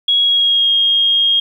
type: tone with pitch glide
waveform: sine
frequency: 3322 to 3248 Hz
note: G#7 to G#7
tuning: 0 to -39 cents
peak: -10 dBFS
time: 0.08-1.4 s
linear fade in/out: 5 ms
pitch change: -39 cents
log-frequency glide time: 0.19-0.71 s
effects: 8-bit